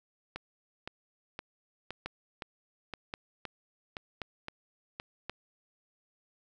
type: two click trains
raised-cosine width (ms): 0.3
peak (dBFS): -22 / -20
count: 10 / 4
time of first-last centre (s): 0.36-4.999 / 2.06-5.296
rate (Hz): 1.94 / 0.927
effects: none